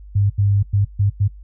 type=tone bursts at uneven times; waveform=sine; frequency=100.6 Hz; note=G2; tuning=45 cents sharp; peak=-13 dBFS; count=5; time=0.15-0.3 / 0.38-0.63 / 0.73-0.85 / 0.99-1.1 / 1.2-1.28 s; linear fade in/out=10 ms; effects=noise-tail reverb RT60 0.1 s tail -19 dB re dry + added 50 Hz sine -36 dBFS peak until 1.43 s